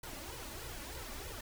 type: noise with flanger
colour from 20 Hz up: pink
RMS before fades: -45 dBFS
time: 0.03-1.41 s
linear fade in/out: 5 ms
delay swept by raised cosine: 2 to 3.5 ms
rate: 3.2 Hz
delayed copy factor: +0.75
effects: none